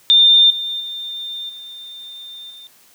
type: tone with level steps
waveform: sine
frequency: 3606 Hz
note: A7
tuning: 42 cents sharp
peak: -7 / -21 / -25 / -32 / -36 dBFS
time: 0.1-2.67 s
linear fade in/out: 0 ms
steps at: 0.5 / 0.8 / 1.49 / 2.5 s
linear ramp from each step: 5 ms
effects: white hiss -51 dBFS RMS until 2.94 s + high-pass 80 Hz 12 dB/octave